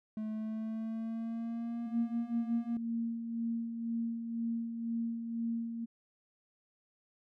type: tone with pitch glide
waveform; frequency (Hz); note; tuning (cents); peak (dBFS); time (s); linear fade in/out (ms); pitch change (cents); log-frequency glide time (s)
triangle; 216.5 to 236.1; A3 to A#3; -28 to +22; -33; 0.17-2.77; 2; +150; 0.3-1.93
type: tone with tremolo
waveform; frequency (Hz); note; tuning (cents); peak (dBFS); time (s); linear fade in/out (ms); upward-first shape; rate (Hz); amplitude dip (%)
sine; 230.7; A#3; -18; -31; 1.86-5.86; 20; sine; 2; 50
effects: none